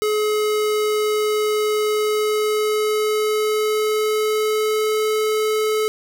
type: tone with pitch glide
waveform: square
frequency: 425.1 to 431.3 Hz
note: G#4 to A4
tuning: +40 to -35 cents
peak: -18 dBFS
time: 0.02-5.88 s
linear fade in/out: 0 ms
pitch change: +25 cents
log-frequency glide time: 1.88-5.05 s
effects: none